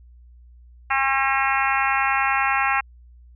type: harmonic tone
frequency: 270 Hz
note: C#4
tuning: 45 cents flat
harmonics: 3 / 4 / 5 / 6 / 7 / 8 / 9 / 10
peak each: -24 / -25 / -26 / -27 / -27 / -28 / -29 / -29 dBFS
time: 0.9-2.81 s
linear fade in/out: 10 ms
effects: added 60 Hz sine -45 dBFS peak until 3.35 s